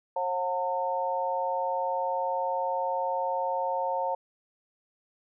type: harmonic tone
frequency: 180 Hz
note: F#3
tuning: 47 cents flat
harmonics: 3 / 4 / 5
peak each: -31 / -33 / -29 dBFS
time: 0.16-4.15 s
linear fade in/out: 5 ms
effects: none